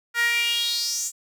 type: tone with high-pass filter sweep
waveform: sawtooth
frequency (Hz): 470.9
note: A#4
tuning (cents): +18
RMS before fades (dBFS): -24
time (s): 0.14-1.12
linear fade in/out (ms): 50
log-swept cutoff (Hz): 1600 to 7500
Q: 5.7
effects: none